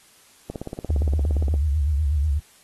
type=click train; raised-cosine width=2 ms; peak=-17 dBFS; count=19; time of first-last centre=0.5-1.54 s; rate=17.3 Hz
type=tone with vibrato; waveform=sine; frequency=73.6 Hz; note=D2; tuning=4 cents sharp; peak=-18 dBFS; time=0.89-2.4 s; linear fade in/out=10 ms; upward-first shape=sine; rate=8.2 Hz; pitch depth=130 cents each way
effects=white hiss -54 dBFS RMS until 2.63 s + AAC 32 kbps